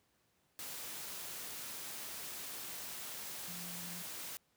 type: tone in noise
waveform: sine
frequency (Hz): 174.61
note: F3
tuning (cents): 0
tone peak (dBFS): -49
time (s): 3.48-4.02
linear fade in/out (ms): 0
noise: white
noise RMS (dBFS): -45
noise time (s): 0.59-4.37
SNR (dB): -7
effects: pink hiss -75 dBFS RMS until 4.56 s + high-pass 80 Hz 12 dB/octave

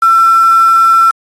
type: tone with quantisation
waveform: sine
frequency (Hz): 1344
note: E6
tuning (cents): +33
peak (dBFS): -4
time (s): 0.02-1.11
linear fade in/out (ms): 5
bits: 4
effects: AAC 32 kbps

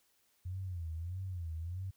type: tone with vibrato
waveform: sine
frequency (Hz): 87.31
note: F2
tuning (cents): 0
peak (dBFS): -37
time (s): 0.45-1.91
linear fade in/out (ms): 10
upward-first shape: sine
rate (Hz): 1.6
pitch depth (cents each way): 150
effects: white hiss -73 dBFS RMS until 1.96 s

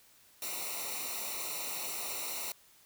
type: noise with comb filter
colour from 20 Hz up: white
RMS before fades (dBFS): -38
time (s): 0.42-2.52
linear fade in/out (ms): 2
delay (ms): 0.61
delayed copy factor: -0.85
effects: white hiss -62 dBFS RMS until 2.85 s

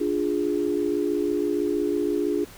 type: chord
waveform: sine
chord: D diminished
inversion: none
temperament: equal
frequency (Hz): 293.7 / 349.2 / 415.3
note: D4 / F4 / Ab4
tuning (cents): 0 / 0 / 0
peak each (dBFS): -26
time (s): 0-2.45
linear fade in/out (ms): 10
effects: pink hiss -46 dBFS RMS until 2.57 s

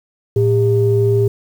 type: tone pair together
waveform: sine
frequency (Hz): 112.32 / 400.8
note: A2 / G4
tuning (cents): +36 / +38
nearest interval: octave + minor seventh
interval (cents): 2202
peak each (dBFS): -13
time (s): 0.36-1.28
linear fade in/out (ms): 5
effects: tanh soft clip ceiling -3 dBFS + 7-bit

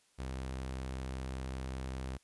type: tone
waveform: sawtooth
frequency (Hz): 65.2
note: C2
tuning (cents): -5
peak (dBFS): -34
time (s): 0.18-2.18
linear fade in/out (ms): 20
effects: white hiss -70 dBFS RMS until 2.23 s + resampled to 24000 Hz

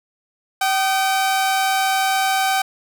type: tone pair together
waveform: sawtooth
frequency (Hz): 769 / 1224.9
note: G5 / D#6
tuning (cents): -33 / -27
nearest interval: minor sixth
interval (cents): 806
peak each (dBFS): -13 / -24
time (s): 0.61-2.62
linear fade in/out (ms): 5
effects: none

